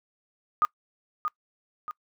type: tone with echo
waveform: sine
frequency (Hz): 1227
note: D#6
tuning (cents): -25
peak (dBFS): -18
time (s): 0.62-0.65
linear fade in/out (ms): 0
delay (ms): 630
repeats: 2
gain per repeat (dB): -7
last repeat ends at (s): 1.91
effects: noise-tail reverb RT60 0.1 s tail -23 dB re dry